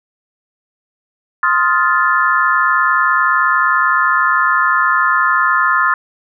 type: chord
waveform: sine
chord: F dominant seventh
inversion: second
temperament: just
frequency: 1047.7 / 1257.2 / 1396.9 / 1746.1 Hz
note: C6 / Eb6 / F6 / A6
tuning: +2 / +18 / 0 / -14 cents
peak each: -16 dBFS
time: 1.43-5.94 s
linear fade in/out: 2 ms
effects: none